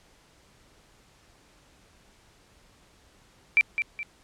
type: tone with echo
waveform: sine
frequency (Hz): 2343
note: D7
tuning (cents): -5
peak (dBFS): -15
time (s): 3.57-3.61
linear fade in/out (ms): 0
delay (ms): 210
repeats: 2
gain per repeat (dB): -8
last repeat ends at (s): 4.03
effects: pink hiss -59 dBFS RMS until 4.23 s + low-pass 9000 Hz 12 dB/octave